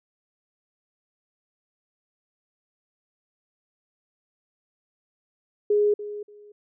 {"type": "tone with echo", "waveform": "sine", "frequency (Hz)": 415.3, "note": "G#4", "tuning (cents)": 0, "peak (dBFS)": -17, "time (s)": [5.7, 5.94], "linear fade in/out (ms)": 5, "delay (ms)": 290, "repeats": 2, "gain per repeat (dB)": -14, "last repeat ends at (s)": 6.52, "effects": []}